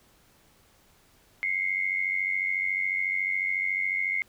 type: tone pair together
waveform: sine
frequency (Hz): 2084 / 2178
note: C7 / C#7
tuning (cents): -7 / -31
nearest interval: minor second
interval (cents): 76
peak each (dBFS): -28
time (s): 1.43-4.22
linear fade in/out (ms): 0
effects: pink hiss -61 dBFS RMS until 4.28 s